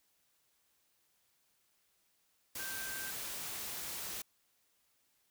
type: tone in noise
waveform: sine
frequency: 1564 Hz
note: G6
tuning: 4 cents flat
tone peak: -44 dBFS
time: 2.59-3.11 s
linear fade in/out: 5 ms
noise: white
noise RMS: -42 dBFS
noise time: 2.55-4.22 s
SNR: -5 dB
effects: white hiss -75 dBFS RMS until 5.3 s